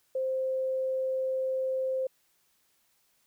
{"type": "tone", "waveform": "sine", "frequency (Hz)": 523.3, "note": "C5", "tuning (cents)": 0, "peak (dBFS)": -27, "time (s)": [0.15, 2.07], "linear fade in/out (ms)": 5, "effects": ["white hiss -70 dBFS RMS until 3.26 s"]}